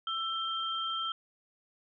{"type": "tone pair together", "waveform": "sine", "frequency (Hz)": [1330, 3163], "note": ["E6", "G7"], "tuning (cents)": [15, 15], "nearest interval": "octave + minor third", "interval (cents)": 1500, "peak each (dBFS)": [-34, -34], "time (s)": [0.07, 1.12], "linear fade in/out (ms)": 2, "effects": []}